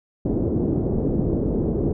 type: low-pass noise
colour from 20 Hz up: white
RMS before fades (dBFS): -22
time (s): 0.25-1.93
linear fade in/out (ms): 5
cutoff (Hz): 400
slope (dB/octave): 24
effects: none